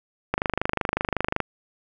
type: click train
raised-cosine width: 0.5 ms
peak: -7 dBFS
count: 28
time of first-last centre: 0.34-1.403 s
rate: 25.4 Hz
effects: none